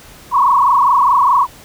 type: tone with frequency modulation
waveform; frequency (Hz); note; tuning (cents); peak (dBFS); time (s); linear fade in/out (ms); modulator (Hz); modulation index
sine; 1046.5; C6; 0; -8; 0.31-1.47; 50; 24.8; 3.7
effects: pink hiss -40 dBFS RMS until 1.64 s